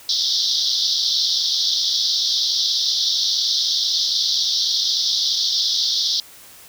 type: band-pass noise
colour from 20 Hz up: pink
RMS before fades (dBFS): -20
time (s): 0.09-6.2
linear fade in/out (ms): 2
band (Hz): 3400 to 5700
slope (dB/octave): 96
effects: white hiss -44 dBFS RMS until 6.68 s